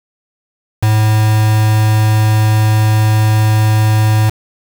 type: tone with quantisation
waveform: triangle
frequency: 108.1 Hz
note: A2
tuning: 30 cents flat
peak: -6 dBFS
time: 0.82-4.3 s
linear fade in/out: 10 ms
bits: 3
effects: none